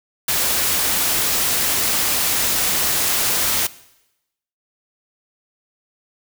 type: noise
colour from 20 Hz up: white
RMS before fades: -19 dBFS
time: 0.28-3.67 s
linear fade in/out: 5 ms
effects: noise-tail reverb RT60 0.9 s tail -19 dB re dry